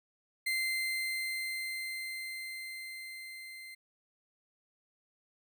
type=tone with level ramp; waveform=35% pulse; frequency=2080 Hz; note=C7; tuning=11 cents flat; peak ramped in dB=-28 to -44 dBFS; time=0.46-3.75 s; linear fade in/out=10 ms; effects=none